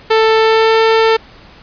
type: tone with pitch glide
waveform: sawtooth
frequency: 442.7 to 447.1 Hz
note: A4 to A4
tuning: +11 to +28 cents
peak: -4 dBFS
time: 0.1-1.17 s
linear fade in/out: 10 ms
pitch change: +17 cents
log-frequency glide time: 0.38-0.79 s
effects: pink hiss -40 dBFS RMS until 1.62 s + resampled to 11025 Hz